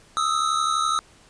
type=tone pair together; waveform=square; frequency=1244.5 / 1316.4 Hz; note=D#6 / E6; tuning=0 / -3 cents; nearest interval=minor second; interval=97 cents; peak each=-24 dBFS; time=0.17-0.99 s; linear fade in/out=0 ms; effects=pink hiss -53 dBFS RMS until 1.29 s + resampled to 22050 Hz